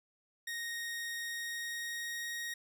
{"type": "tone with pitch glide", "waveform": "sawtooth", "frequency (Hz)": [1864.7, 1876.6], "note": ["A#6", "A#6"], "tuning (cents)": [0, 11], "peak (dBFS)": -34, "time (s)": [0.47, 2.54], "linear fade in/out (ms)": 5, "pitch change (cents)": 11, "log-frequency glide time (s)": [1.21, 2.31], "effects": []}